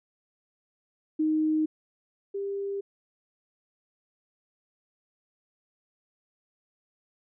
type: tone pair in turn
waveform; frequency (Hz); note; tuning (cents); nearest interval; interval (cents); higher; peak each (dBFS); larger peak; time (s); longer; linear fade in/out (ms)
sine; 311.1 / 397.7; D#4 / G4; 0 / +25; major third; 425; second; -22 / -29; first; 1.19-1.66 / 2.34-2.81; neither; 10
effects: none